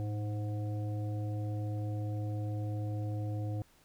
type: harmonic tone with a mistuned harmonic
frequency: 104.3 Hz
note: G#2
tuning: 8 cents sharp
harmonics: 1 / 3 / 5 / 7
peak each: -33 / -43 / -47 / -50 dBFS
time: 0-3.62 s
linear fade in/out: 0 ms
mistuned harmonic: 1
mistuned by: +43 cents
effects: pink hiss -65 dBFS RMS until 3.84 s